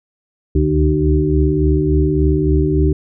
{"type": "tone cluster", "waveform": "sine", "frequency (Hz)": [70.5, 74, 150.2, 303.2, 381.8], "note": ["C#2", "D2", "D3", "D#4", "G4"], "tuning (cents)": [30, 14, 39, -45, -46], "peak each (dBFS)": -18, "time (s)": [0.55, 2.93], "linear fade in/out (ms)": 5, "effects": []}